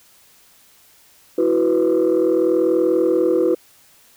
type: chord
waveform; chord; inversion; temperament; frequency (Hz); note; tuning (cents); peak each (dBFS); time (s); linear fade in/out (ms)
sine; E suspended second; none; equal; 329.6 / 370 / 493.9; E4 / F#4 / B4; 0 / 0 / 0; -17; 1.38-3.55; 5
effects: tanh soft clip ceiling -9 dBFS + white hiss -52 dBFS RMS until 4.16 s